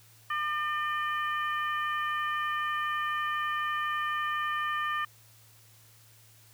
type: harmonic tone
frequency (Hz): 602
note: D5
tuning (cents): +43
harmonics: 2 / 3 / 4 / 5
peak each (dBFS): -30 / -33 / -44 / -42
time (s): 0.3-5.05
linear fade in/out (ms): 5
effects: added 111 Hz sine -59 dBFS peak until 6.53 s + white hiss -59 dBFS RMS until 6.53 s